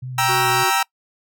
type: tone with vibrato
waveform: sine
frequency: 125.4 Hz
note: B2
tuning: 27 cents sharp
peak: -27 dBFS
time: 0.02-0.64 s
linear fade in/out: 10 ms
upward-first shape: sine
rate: 3.6 Hz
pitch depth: 46 cents each way
type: chord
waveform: sawtooth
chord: E diminished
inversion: first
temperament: equal with one note detuned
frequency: 784 / 941.5 / 1318.5 Hz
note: G5 / Bb5 / E6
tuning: 0 / +17 / 0 cents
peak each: -17 dBFS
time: 0.18-0.83 s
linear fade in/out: 5 ms
type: harmonic tone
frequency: 370 Hz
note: F#4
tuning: in tune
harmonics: 1 / 3 / 4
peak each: -25 / -30 / -31 dBFS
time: 0.28-0.71 s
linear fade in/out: 20 ms
effects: noise-tail reverb RT60 0.1 s tail -24 dB re dry